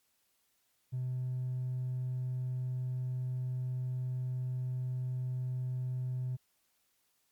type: tone with hard clipping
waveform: sine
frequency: 127.1 Hz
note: C3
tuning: 50 cents flat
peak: -33 dBFS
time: 0.92-6.37 s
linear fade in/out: 20 ms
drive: 1 dB
effects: white hiss -75 dBFS RMS until 7.31 s + MP3 96 kbps